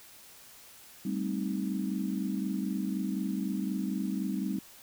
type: chord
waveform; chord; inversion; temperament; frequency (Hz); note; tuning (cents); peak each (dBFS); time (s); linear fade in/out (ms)
sine; A half-diminished seventh; third; equal; 196 / 220 / 261.6 / 311.1; G3 / A3 / C4 / Eb4; 0 / 0 / 0 / 0; -32 / -38 / -36 / -37; 1.05-4.59; 5
effects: white hiss -53 dBFS RMS until 4.82 s